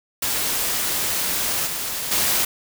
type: noise with level steps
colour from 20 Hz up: white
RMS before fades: -23 / -27 / -20 dBFS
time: 0.22-2.45 s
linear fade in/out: 5 ms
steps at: 1.66 / 2.11 s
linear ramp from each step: 10 ms
effects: none